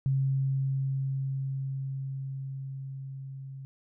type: tone with level ramp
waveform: sine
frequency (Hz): 135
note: C#3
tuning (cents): -45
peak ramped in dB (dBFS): -23 to -39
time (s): 0.06-3.65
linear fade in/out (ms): 0
effects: none

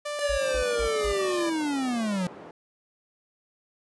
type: tone with pitch glide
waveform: sawtooth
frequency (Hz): 589 to 595.5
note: D5 to D5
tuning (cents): +5 to +24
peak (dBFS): -26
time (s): 0.05-1.5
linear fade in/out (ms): 10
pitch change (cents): +19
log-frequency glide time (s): 0.89-1.29
type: linear sweep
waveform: square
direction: down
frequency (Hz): 587.3 to 174.61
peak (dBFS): -26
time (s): 0.19-2.27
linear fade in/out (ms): 2
type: tone bursts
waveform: sine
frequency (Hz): 55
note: A1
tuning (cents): 0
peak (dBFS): -30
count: 4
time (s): 0.29-1.13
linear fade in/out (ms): 10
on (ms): 90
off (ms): 160
type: band-pass noise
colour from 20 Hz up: white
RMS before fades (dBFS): -44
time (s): 0.41-2.51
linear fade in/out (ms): 2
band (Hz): 200 to 650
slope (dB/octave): 12
effects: resampled to 24000 Hz

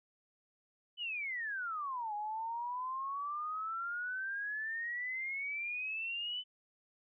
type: exponential two-way sweep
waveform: sine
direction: down then up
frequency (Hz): 3031 to 824 to 3031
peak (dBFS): -36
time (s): 0.97-6.44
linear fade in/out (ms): 50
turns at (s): 2.14
effects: none

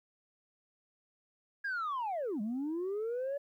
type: linear two-way sweep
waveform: sine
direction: down then up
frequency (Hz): 1661.2 to 200 to 576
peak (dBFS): -31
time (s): 1.64-3.38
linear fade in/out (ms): 10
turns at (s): 2.41
effects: tanh soft clip ceiling -31 dBFS + 12-bit

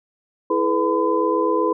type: tone cluster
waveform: sine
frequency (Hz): 329.4 / 427 / 495 / 1012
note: E4 / G#4 / B4 / B5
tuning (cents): -1 / +48 / +4 / +42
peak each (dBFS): -22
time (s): 0.5-1.73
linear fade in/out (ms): 5
effects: none

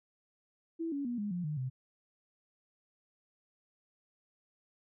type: tone with pitch steps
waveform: sine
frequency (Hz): 329.6 / 282 / 241.3 / 206.4 / 176.63 / 151.12 / 129.3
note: E4 / C#4 / B3 / G#3 / F3 / D3 / C3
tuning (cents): 0 / +30 / -40 / -10 / +20 / +50 / -20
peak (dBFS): -33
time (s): 0.79-1.7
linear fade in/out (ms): 20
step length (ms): 130
effects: none

